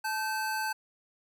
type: tone pair together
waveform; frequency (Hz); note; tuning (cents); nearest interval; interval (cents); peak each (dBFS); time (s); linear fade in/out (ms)
square; 870 / 1546.5; A5 / G6; -20 / -24; minor seventh; 996; -33 / -34; 0.04-0.73; 10
effects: none